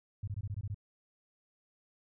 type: tone bursts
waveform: sine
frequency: 100.9 Hz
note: G#2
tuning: 49 cents flat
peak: -34 dBFS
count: 8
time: 0.23-0.745 s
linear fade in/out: 5 ms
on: 46 ms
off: 21 ms
effects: none